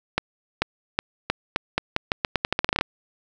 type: accelerating click train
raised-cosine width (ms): 0.3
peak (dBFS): -4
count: 19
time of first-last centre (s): 0.18-2.811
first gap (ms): 440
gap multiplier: 0.84
effects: none